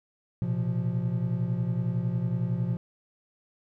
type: chord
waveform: triangle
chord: Bb suspended second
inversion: none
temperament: equal with one note detuned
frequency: 116.54 / 127.46 / 174.61 Hz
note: Bb2 / C3 / F3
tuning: 0 / -45 / 0 cents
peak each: -28 dBFS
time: 0.42-2.77 s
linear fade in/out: 0 ms
effects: none